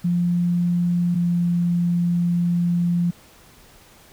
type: tone pair in turn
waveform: sine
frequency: 174.61 / 173.5 Hz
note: F3 / F3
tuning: 0 / -11 cents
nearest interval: unison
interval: 11 cents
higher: first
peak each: -17 dBFS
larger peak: neither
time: 0.04-1.15 / 1.15-3.11 s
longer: second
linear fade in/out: 10 ms
effects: pink hiss -50 dBFS RMS until 4.12 s